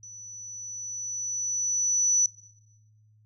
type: tone with level ramp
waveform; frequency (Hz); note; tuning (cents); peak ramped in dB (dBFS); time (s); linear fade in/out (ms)
sine; 5950; F#8; +9; -42 to -18; 0.03-2.26; 2
effects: noise-tail reverb RT60 1.0 s tail -18 dB re dry + added 107 Hz sine -57 dBFS peak until 3.25 s